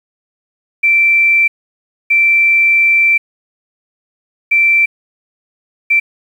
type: tone bursts at uneven times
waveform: sine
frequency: 2342 Hz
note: D7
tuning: 5 cents flat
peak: -7 dBFS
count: 4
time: 0.83-1.48 / 2.1-3.18 / 4.51-4.86 / 5.9-6 s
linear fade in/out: 10 ms
effects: 7-bit

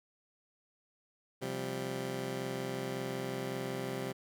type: chord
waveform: 15% pulse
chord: C suspended fourth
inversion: none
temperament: just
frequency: 130.81 / 174.42 / 196.22 Hz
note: C3 / F3 / G3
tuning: 0 / -2 / +2 cents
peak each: -33 / -37 / -35 dBFS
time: 1.41-4.13 s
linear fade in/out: 20 ms
effects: none

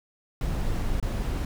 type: noise with dropouts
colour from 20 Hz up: brown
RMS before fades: -27 dBFS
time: 0.41-1.45 s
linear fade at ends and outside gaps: 2 ms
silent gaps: 1.001-1.026 s
effects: none

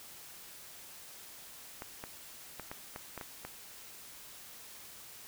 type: clicks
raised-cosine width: 0.5 ms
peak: -26 dBFS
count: 8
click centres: 1.821 / 2.039 / 2.597 / 2.715 / 2.961 / 3.177 / 3.212 / 3.45 s
effects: white hiss -51 dBFS RMS until 5.27 s

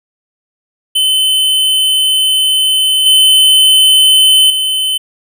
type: tone with level steps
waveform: square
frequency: 3049 Hz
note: G7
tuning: 49 cents flat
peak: -9 / -5 / -12 dBFS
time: 0.95-4.98 s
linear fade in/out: 10 ms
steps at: 3.06 / 4.5 s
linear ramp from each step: 2 ms
effects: none

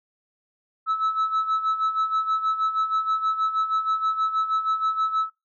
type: tone with tremolo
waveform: sine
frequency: 1303 Hz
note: E6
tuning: 20 cents flat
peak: -16 dBFS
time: 0.86-5.3 s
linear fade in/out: 50 ms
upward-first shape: sine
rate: 6.3 Hz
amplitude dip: 75%
effects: noise-tail reverb RT60 0.2 s tail -19 dB re dry + tanh soft clip ceiling -18 dBFS

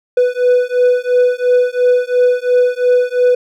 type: beating tone pair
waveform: triangle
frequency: 493.9 / 496.8 Hz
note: B4 / B4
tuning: 0 / +10 cents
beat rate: 2.9 Hz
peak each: -11 dBFS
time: 0.17-3.35 s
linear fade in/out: 5 ms
effects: none

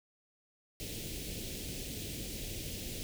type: band-stop noise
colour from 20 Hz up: pink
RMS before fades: -41 dBFS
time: 0.8-3.03 s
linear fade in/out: 0 ms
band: 510 to 2500 Hz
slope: 24 dB/octave
effects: none

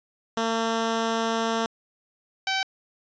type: tone pair in turn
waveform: 10% pulse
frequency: 226.7 / 769.2 Hz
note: A#3 / G5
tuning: -48 / -33 cents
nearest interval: octave + major sixth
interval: 2115 cents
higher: second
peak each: -15 dBFS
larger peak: neither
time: 0.37-1.66 / 2.47-2.63 s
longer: first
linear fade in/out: 2 ms
effects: resampled to 16000 Hz

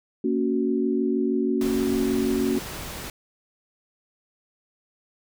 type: chord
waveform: sine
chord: F# major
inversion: first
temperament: just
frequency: 231.2 / 277.5 / 370 Hz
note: A#3 / C#4 / F#4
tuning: -14 / +2 / 0 cents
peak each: -25 dBFS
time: 0.24-2.59 s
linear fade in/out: 5 ms
type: noise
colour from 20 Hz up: pink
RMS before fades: -35 dBFS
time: 1.61-3.1 s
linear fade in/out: 2 ms
effects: none

